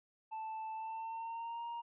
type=tone with pitch glide; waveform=triangle; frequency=880 to 937.7 Hz; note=A5 to A#5; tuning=0 to +10 cents; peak=-38 dBFS; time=0.31-1.82 s; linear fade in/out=20 ms; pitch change=+110 cents; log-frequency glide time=0.74-1.66 s; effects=resampled to 8000 Hz